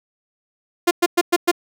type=tone bursts; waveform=sawtooth; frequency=348.8 Hz; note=F4; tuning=2 cents flat; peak=-8 dBFS; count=5; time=0.87-1.515 s; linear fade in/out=10 ms; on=41 ms; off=110 ms; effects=none